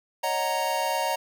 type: chord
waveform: square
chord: D# minor seventh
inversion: third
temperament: equal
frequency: 554.4 / 622.3 / 740 / 932.3 Hz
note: C#5 / D#5 / F#5 / A#5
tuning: 0 / 0 / 0 / 0 cents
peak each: -33 / -32 / -32 / -28 dBFS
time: 0.23-1.16 s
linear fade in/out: 10 ms
effects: 10-bit